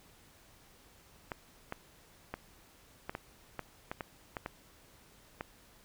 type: clicks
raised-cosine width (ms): 0.5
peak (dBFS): -22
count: 11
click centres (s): 1.318 / 1.724 / 2.34 / 3.095 / 3.151 / 3.593 / 3.915 / 4.008 / 4.368 / 4.461 / 5.409
effects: pink hiss -61 dBFS RMS until 5.84 s